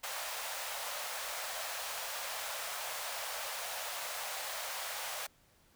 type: high-pass noise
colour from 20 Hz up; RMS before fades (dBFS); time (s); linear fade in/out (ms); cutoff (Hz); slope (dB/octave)
pink; -40; 0.03-5.27; 10; 550; 48
effects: pink hiss -67 dBFS RMS until 5.75 s